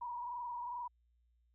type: tone with frequency modulation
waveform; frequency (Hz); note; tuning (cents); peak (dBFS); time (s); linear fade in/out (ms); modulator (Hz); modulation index
sine; 967; B5; -37; -39; 0.01-0.88; 10; 22.4; 1.4
effects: added 59 Hz sine -70 dBFS peak until 1.54 s